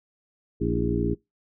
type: harmonic tone with a mistuned harmonic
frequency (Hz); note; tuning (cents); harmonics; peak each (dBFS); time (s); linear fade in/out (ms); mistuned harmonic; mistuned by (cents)
58.27; A#1; 0; 1 / 2 / 3 / 4 / 5 / 6 / 7; -30 / -30 / -30 / -30 / -30 / -30 / -30; 0.6-1.15; 20; 6; -70
effects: noise-tail reverb RT60 0.2 s tail -25 dB re dry